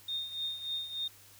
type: tone with tremolo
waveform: sine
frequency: 3669 Hz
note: A#7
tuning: 28 cents flat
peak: -31 dBFS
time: 0.08-1.08 s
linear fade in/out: 5 ms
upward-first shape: triangle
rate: 3.4 Hz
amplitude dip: 75%
effects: added 100 Hz sine -64 dBFS peak until 1.39 s + white hiss -57 dBFS RMS until 1.39 s